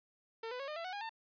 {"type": "tone with pitch steps", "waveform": "sawtooth", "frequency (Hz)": [452.3, 499, 550.5, 607.2, 669.9, 739, 815.3, 899.4], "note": ["A4", "B4", "C#5", "D#5", "E5", "F#5", "G#5", "A5"], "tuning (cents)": [48, 18, -12, -42, 28, -2, -32, 38], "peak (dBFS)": -36, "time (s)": [0.43, 1.094], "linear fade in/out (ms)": 5, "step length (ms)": 83, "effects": ["resampled to 11025 Hz"]}